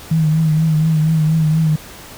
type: tone with vibrato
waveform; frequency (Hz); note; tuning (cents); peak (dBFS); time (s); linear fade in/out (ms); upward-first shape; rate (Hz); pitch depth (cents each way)
sine; 157.6; D#3; +23; -11; 0.11-1.76; 5; triangle; 4.2; 54
effects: pink hiss -36 dBFS RMS until 2.17 s